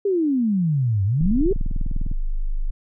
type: exponential two-way sweep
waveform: sine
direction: down then up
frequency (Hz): 413.7 to 93.6 to 413.7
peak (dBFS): -17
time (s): 0.05-1.53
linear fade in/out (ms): 5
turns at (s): 1.04
type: click train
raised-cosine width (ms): 5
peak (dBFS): -17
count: 19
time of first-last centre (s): 1.21-2.115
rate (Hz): 19.9
type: tone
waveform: sine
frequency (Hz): 25.41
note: G#0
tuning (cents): -37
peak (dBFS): -19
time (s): 1.21-2.71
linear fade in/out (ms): 10
effects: none